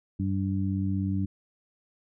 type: harmonic tone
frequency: 96.5 Hz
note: G2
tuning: 27 cents flat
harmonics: 1 / 2 / 3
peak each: -28 / -29 / -33 dBFS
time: 0.19-1.26 s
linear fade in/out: 10 ms
effects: none